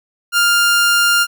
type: tone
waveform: sawtooth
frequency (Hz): 1400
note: F6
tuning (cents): +4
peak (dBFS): -7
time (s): 0.32-1.27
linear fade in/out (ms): 50
effects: none